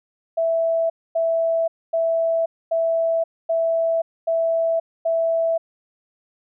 sine tone bursts, 659.3 Hz, E5, in tune, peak -17 dBFS, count 7, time 0.37-5.58 s, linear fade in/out 10 ms, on 530 ms, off 250 ms, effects none

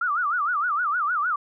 sine tone with vibrato, 1306 Hz, E6, 17 cents flat, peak -21 dBFS, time 0.01-1.36 s, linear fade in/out 5 ms, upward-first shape sine, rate 6.5 Hz, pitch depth 220 cents each way, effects none

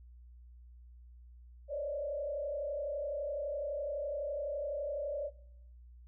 sine tone with frequency modulation, 577 Hz, D5, 31 cents flat, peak -34 dBFS, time 1.68-5.31 s, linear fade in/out 50 ms, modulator 31.9 Hz, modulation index 1.1, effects noise-tail reverb RT60 0.8 s tail -22 dB re dry + added 60 Hz sine -52 dBFS peak until 6.07 s

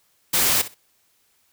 white noise with echo, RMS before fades -19 dBFS, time 0.33-0.62 s, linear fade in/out 10 ms, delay 63 ms, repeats 2, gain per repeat -15 dB, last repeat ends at 0.746 s, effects white hiss -64 dBFS RMS until 1.52 s

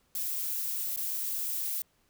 violet noise with dropouts, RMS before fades -33 dBFS, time 0.15-1.82 s, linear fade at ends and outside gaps 2 ms, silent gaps 0.962-0.973 s, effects pink hiss -70 dBFS RMS until 2.09 s

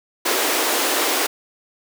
pink high-pass noise, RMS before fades -20 dBFS, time 0.25-1.27 s, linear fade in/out 10 ms, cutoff 290 Hz, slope 48 dB/octave, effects none

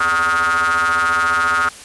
square ring-modulated tone, 83.3 Hz, E2, 19 cents sharp, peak -12 dBFS, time 0-1.69 s, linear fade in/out 5 ms, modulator 1340 Hz, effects white hiss -37 dBFS RMS until 1.84 s + resampled to 24000 Hz

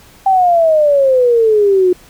sine exponential sweep, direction down, 784 to 356.3 Hz, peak -7 dBFS, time 0.26-1.93 s, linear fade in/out 5 ms, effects pink hiss -43 dBFS RMS until 2.09 s

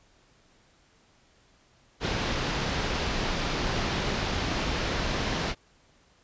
pink low-pass noise, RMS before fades -29 dBFS, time 2-5.55 s, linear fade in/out 50 ms, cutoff 5400 Hz, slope 24 dB/octave, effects pink hiss -62 dBFS RMS until 6.23 s + resampled to 16000 Hz

